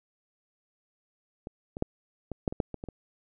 clicks, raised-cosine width 2 ms, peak -24 / -23 / -12 / -21 / -12 / -22 / -12 / -22 / -24 / -25 dBFS, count 10, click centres 1.471 / 1.769 / 1.824 / 2.317 / 2.478 / 2.525 / 2.602 / 2.743 / 2.839 / 2.887 s, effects none

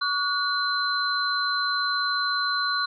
sine tone cluster, 1135 / 1454 / 4080 Hz, C#6 / F#6 / C8, +41 / -31 / -44 cents, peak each -27 dBFS, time 0.01-2.86 s, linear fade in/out 10 ms, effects none

